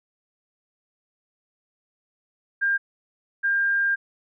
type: tone pair in turn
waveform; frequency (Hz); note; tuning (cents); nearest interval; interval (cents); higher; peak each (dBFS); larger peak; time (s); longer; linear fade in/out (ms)
sine; 1601 / 1601; G6 / G6; +36 / +36; unison; 0; neither; -19; neither; 2.61-2.78 / 3.43-3.96; second; 20
effects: none